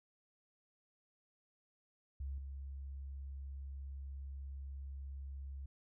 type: tone with level steps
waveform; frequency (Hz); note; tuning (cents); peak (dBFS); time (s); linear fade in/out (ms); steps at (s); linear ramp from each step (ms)
sine; 68.4; C#2; -23; -39 / -43; 2.2-5.66; 5; 2.38; 2
effects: none